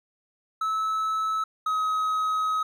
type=tone pair in turn; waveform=triangle; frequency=1301 / 1269.8 Hz; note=E6 / D#6; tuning=-23 / +35 cents; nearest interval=unison; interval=42 cents; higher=first; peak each=-22 / -21 dBFS; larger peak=second; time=0.61-1.44 / 1.66-2.63 s; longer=second; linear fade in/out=5 ms; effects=none